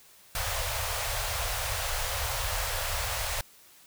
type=band-stop noise; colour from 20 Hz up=pink; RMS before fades=-31 dBFS; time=0.35-3.41 s; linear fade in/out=2 ms; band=110 to 510 Hz; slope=48 dB/octave; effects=white hiss -56 dBFS RMS until 3.86 s